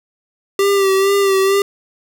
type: tone with vibrato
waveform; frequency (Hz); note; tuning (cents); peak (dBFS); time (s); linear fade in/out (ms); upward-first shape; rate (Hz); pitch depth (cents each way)
square; 392; G4; 0; -12; 0.59-1.62; 2; sine; 2.2; 37
effects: none